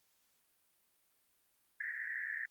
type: band-pass noise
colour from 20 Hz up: white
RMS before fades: -41 dBFS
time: 1.8-2.46 s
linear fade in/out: 5 ms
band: 1700 to 1900 Hz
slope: 96 dB/octave
effects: white hiss -75 dBFS RMS until 2.5 s + Opus 48 kbps